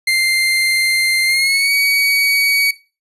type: tone with pitch glide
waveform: 30% pulse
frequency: 2093 to 2256 Hz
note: C7 to C#7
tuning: 0 to +30 cents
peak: -10 dBFS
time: 0.07-2.71 s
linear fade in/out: 5 ms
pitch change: +130 cents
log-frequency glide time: 1.25-1.72 s
effects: noise-tail reverb RT60 0.3 s tail -18 dB re dry + resampled to 32000 Hz